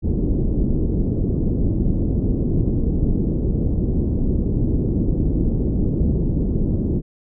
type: low-pass noise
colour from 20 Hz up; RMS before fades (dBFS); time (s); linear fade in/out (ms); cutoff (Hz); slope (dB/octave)
pink; -19; 0.02-7.02; 50; 360; 24
effects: none